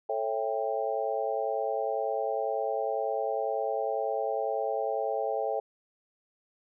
sine chord, A dominant seventh, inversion none, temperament just, 440 / 550 / 660 / 792 Hz, A4 / C#5 / E5 / G5, 0 / -14 / +2 / +18 cents, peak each -33 dBFS, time 0.09-5.6 s, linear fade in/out 5 ms, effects none

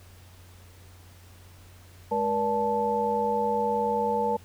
sine tone cluster, 210 / 478.1 / 577 / 875 Hz, G#3 / A#4 / D5 / A5, +19 / +44 / -31 / -10 cents, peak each -33 / -27 / -34 / -26 dBFS, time 2.11-4.37 s, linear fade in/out 10 ms, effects added 90 Hz sine -49 dBFS peak until 4.44 s + pink hiss -55 dBFS RMS until 4.44 s

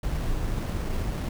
brown noise with sample-and-hold, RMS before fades -28 dBFS, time 0.03-1.29 s, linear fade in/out 5 ms, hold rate 7350 Hz, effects none

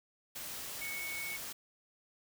sine tone in noise, 2217 Hz, C#7, in tune, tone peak -39 dBFS, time 0.81-1.37 s, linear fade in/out 10 ms, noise white, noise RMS -43 dBFS, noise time 0.35-1.53 s, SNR +1 dB, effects none

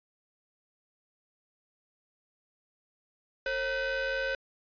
45% pulse ring-modulated tone, 493.9 Hz, B4, in tune, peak -26 dBFS, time 3.46-4.35 s, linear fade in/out 2 ms, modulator 1030 Hz, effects resampled to 11025 Hz

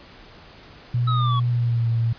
sine tone with pitch glide, 121.1 to 115.5 Hz, B2 to A#2, -34 to -16 cents, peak -18 dBFS, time 0.94-2.13 s, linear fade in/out 5 ms, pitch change -82 cents, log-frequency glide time 1.49-1.89 s
square linear sweep, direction down, 1296 to 1108.7 Hz, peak -24 dBFS, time 1.07-1.4 s, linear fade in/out 10 ms
effects pink hiss -46 dBFS RMS until 2.18 s + resampled to 11025 Hz

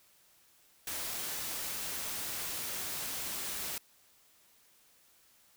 white noise, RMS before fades -38 dBFS, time 0.87-3.78 s, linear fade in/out 2 ms, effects white hiss -65 dBFS RMS until 5.56 s

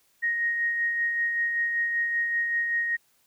sine tone with tremolo, 1871 Hz, A#6, 6 cents sharp, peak -22 dBFS, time 0.22-2.97 s, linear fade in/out 20 ms, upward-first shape sine, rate 5.2 Hz, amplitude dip 35%, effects white hiss -66 dBFS RMS until 3.26 s

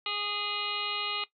harmonic tone, 412.8 Hz, G#4, 10 cents flat, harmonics 1 / 2 / 3 / 5 / 6 / 7 / 8 / 9 / 10, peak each -46 / -43 / -37 / -40 / -38 / -35 / -43 / -38 / -39 dBFS, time 0.06-1.24 s, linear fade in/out 2 ms, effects noise-tail reverb RT60 0.1 s tail -17 dB re dry

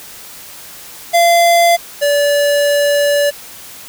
square tone pair in turn, 686 / 576.9 Hz, F5 / D5, -31 / -31 cents, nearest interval minor third, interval 300 cents, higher first, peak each -8 / -11 dBFS, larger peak first, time 1.13-1.77 / 2.01-3.31 s, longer second, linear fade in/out 20 ms, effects white hiss -34 dBFS RMS until 3.88 s

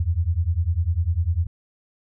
sine beating tone pair, 79.8 / 89.8 Hz, D#2 / F2, +44 / +49 cents, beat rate 10 Hz, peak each -22 dBFS, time 0-1.47 s, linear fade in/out 5 ms, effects none

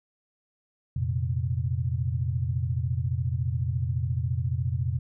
sine chord, F suspended fourth, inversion none, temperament equal, 87.31 / 116.54 / 130.81 Hz, F2 / Bb2 / C3, 0 / 0 / 0 cents, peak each -29 dBFS, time 0.96-4.99 s, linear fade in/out 5 ms, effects none

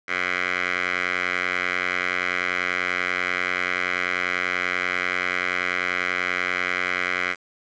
10% pulse tone with band-pass filter, 90.3 Hz, F#2, 42 cents flat, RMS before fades -25 dBFS, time 0.07-7.36 s, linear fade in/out 50 ms, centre 1900 Hz, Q 5.6, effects resampled to 16000 Hz + 7-bit

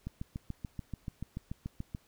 click train, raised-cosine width 5 ms, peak -25 dBFS, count 14, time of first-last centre 0.07-1.949 s, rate 6.92 Hz, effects pink hiss -67 dBFS RMS until 2.07 s

